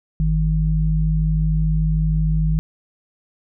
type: tone pair together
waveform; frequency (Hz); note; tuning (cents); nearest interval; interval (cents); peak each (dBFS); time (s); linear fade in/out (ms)
sine; 50.68 / 157.4; G#1 / D#3; -42 / +20; octave + minor sixth; 1962; -18; 0.2-2.59; 0
effects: none

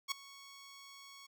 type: tone with ADSR envelope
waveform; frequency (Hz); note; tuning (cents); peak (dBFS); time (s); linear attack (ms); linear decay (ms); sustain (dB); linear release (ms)
10% pulse; 1108.7; C#6; 0; -23; 0.08-1.27; 36; 6; -21; 13
effects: none

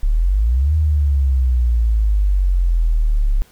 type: exponential two-way sweep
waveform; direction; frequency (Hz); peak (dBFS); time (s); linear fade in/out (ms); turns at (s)
sine; up then down; 34.22 to 79 to 34.22; -12; 0.03-3.42; 0; 0.75
effects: pink hiss -51 dBFS RMS until 3.51 s

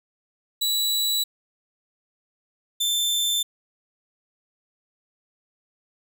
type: tone pair in turn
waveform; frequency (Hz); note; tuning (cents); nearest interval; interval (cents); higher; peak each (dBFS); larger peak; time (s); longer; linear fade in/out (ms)
sawtooth; 3930 / 3549; B7 / A7; -9 / +14; major second; 177; first; -18; neither; 0.61-1.24 / 2.8-3.43; neither; 10
effects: none

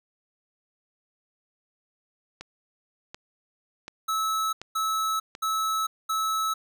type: click train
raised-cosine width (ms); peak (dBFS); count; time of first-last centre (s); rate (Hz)
0.2; -21; 5; 2.41-5.351; 1.36
type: tone bursts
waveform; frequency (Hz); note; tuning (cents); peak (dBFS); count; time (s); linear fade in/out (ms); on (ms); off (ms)
square; 1300; E6; -24; -25; 4; 4.08-6.54; 10; 450; 220
effects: none

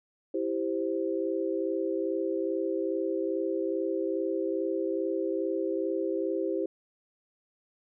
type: chord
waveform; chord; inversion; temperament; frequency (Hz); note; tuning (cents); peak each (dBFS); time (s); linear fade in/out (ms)
sine; C major; first; equal; 329.6 / 392 / 523.3; E4 / G4 / C5; 0 / 0 / 0; -31 / -31 / -33; 0.34-6.66; 5
effects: none

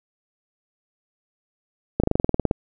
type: slowing click train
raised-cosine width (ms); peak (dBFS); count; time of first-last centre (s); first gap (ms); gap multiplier
2; -5; 12; 2-2.511; 36; 1.05
effects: none

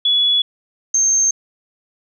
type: tone pair in turn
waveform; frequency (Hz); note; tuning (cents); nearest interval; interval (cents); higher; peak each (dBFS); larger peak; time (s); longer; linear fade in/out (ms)
sine; 3399 / 6357; G#7 / G8; +39 / +23; major seventh; 1084; second; -12; neither; 0.05-0.42 / 0.94-1.31; neither; 5
effects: none

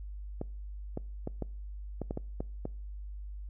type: clicks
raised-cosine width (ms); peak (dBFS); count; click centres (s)
2; -21; 9; 0.414 / 0.974 / 1.274 / 1.423 / 2.017 / 2.109 / 2.174 / 2.405 / 2.654
effects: noise-tail reverb RT60 0.5 s tail -25 dB re dry + added 50 Hz sine -39 dBFS peak until 3.49 s

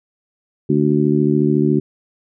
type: harmonic tone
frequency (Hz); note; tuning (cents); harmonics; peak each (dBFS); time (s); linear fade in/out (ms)
74; D2; +14; 2 / 3 / 4 / 5; -18 / -18 / -18 / -18; 0.69-1.8; 10
effects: none

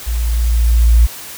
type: tone with level ramp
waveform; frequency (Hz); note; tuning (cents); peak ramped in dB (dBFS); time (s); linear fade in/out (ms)
sine; 57.5; A#1; -23; -15 to -4; 0.06-1.07; 20
effects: white hiss -31 dBFS RMS until 1.37 s

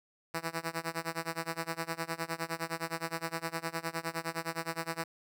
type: tone with tremolo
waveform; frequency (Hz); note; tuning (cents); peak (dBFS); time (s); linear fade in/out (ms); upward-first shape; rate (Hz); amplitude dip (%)
5% pulse; 164.81; E3; 0; -20; 0.34-5.04; 5; sine; 9.7; 95
effects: none

